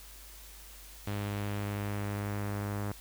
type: tone with low-pass filter sweep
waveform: sawtooth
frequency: 102.2 Hz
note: G#2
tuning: 27 cents flat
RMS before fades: -35 dBFS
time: 1.07-2.92 s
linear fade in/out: 5 ms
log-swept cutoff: 3600 to 1500 Hz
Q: 1.2
effects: added 50 Hz sine -51 dBFS peak until 3 s + white hiss -52 dBFS RMS until 3 s